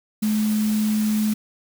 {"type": "tone in noise", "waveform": "sine", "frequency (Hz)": 214.2, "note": "A3", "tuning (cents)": -46, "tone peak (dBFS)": -18, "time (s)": [0.22, 1.34], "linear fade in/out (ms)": 10, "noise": "white", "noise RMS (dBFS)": -34, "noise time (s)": [0.22, 1.34], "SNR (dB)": 13, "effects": []}